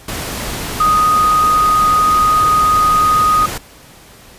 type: tone in noise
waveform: sine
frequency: 1244 Hz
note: D#6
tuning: 1 cent flat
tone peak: -9 dBFS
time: 0.8-3.46 s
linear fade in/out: 5 ms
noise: pink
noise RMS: -23 dBFS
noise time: 0.08-3.58 s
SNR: +11 dB
effects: pink hiss -41 dBFS RMS until 4.38 s + resampled to 32000 Hz